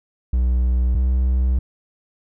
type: tone pair in turn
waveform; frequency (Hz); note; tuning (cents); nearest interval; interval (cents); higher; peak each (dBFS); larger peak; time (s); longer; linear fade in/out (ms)
triangle; 61.74 / 63.48; B1 / B1; 0 / +48; unison; 48; second; -13; neither; 0.33-0.95 / 0.95-1.59; second; 5
effects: none